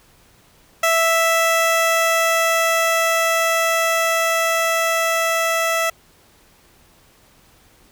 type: tone with level ramp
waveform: 15% pulse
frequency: 659.3 Hz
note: E5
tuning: in tune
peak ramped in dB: -8 to -11 dBFS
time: 0.83-5.9 s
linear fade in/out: 5 ms
effects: pink hiss -53 dBFS RMS until 7.91 s